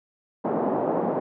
white band-pass noise, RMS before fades -25 dBFS, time 0.44-1.2 s, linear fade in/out 10 ms, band 180 to 770 Hz, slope 24 dB/octave, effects none

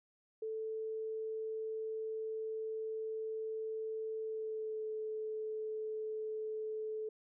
sine tone with pitch glide, 440 to 434.2 Hz, A4 to A4, 0 to -23 cents, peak -37 dBFS, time 0.42-7.09 s, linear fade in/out 5 ms, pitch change -23 cents, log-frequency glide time 4.21-4.86 s, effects none

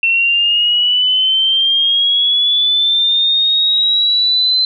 sine linear sweep, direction up, 2696 to 4076 Hz, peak -10 dBFS, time 0.03-4.65 s, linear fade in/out 2 ms, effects none

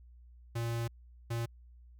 square tone bursts at uneven times, 116.54 Hz, A#2, in tune, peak -33 dBFS, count 2, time 0.55-0.88 / 1.3-1.46 s, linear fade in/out 10 ms, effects added 60 Hz sine -53 dBFS peak until 1.99 s

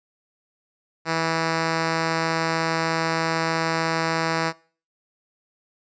5% pulse tone, 163.2 Hz, E3, 17 cents flat, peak -10 dBFS, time 1.05-4.53 s, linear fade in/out 50 ms, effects noise-tail reverb RT60 0.4 s tail -21 dB re dry + resampled to 16000 Hz

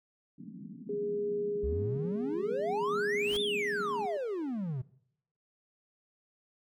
pink band-pass noise, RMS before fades -45 dBFS, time 0.38-4.06 s, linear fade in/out 5 ms, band 170 to 270 Hz, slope 48 dB/octave
sine tone with tremolo, 411.7 Hz, G#4, 15 cents flat, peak -30 dBFS, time 0.89-4.17 s, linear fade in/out 5 ms, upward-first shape sine, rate 0.56 Hz, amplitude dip 45%
triangle exponential two-way sweep, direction up then down, 64 to 3654 to 119.9 Hz, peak -30 dBFS, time 1.63-4.82 s, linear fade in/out 10 ms, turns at 3.41 s
pink noise with exponential growth, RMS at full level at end -40 dBFS, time 3.09-3.37 s, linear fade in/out 5 ms, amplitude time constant 60 ms
effects noise-tail reverb RT60 0.7 s tail -20 dB re dry

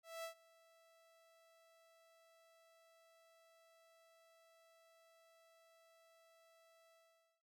sawtooth tone with ADSR envelope, 659.3 Hz, E5, in tune, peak -40 dBFS, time 0.03-7.43 s, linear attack 210 ms, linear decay 100 ms, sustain -24 dB, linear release 500 ms, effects none

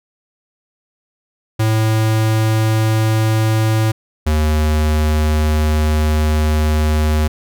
square tone pair in turn, 110 / 76.71 Hz, A2 / D#2, 0 / -24 cents, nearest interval tritone, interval 624 cents, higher first, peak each -13 dBFS, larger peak neither, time 1.59-3.92 / 4.26-7.28 s, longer second, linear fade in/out 10 ms, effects none

